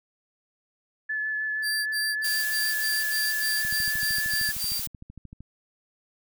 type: tone with vibrato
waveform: sine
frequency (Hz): 1727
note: A6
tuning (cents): -33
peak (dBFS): -26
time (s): 1.09-4.52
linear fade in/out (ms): 10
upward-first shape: sine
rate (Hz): 6.4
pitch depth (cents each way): 12
type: tone bursts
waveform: sawtooth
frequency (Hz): 4699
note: D8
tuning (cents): 0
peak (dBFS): -25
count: 11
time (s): 1.62-4.82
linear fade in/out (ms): 50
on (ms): 240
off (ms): 56
type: noise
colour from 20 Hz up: blue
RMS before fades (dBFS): -32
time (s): 2.24-4.87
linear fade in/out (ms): 5
type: click train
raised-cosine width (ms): 5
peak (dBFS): -30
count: 24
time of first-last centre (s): 3.65-5.406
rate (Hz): 13.1
effects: none